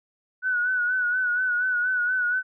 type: tone with vibrato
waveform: sine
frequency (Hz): 1480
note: F#6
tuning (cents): 0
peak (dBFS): -21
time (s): 0.42-2.43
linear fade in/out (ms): 50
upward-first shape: sine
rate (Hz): 4.2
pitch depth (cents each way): 48
effects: none